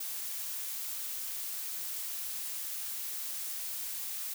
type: noise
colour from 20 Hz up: blue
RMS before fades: -38 dBFS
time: 0-4.34 s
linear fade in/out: 5 ms
effects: none